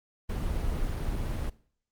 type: noise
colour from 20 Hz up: brown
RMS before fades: -30 dBFS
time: 0.29-1.5 s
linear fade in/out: 10 ms
effects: noise-tail reverb RT60 0.5 s tail -20 dB re dry + Opus 24 kbps